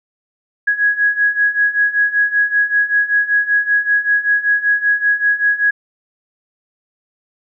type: beating tone pair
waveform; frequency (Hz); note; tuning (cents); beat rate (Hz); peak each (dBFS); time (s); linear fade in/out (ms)
sine; 1661.2 / 1666.4; G#6 / G#6; 0 / +5; 5.2; -17 / -14; 0.67-5.71; 10
effects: none